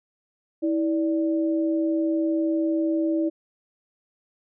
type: tone pair together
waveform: sine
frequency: 323.7 / 583.8 Hz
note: E4 / D5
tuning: -31 / -10 cents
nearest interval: minor seventh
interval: 1021 cents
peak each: -21 / -29 dBFS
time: 0.62-3.3 s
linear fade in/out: 20 ms
effects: none